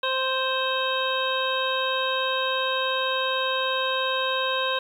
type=harmonic tone with a mistuned harmonic; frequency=523.3 Hz; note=C5; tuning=in tune; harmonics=1 / 2 / 3 / 5 / 6 / 7; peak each=-28 / -28 / -30 / -32 / -33 / -30 dBFS; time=0.03-4.79 s; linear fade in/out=5 ms; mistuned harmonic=7; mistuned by=+53 cents; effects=9-bit